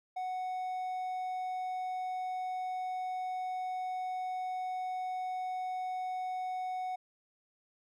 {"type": "tone", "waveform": "triangle", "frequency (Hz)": 740, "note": "F#5", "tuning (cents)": 0, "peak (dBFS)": -32, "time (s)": [0.16, 6.96], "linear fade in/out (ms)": 10, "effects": []}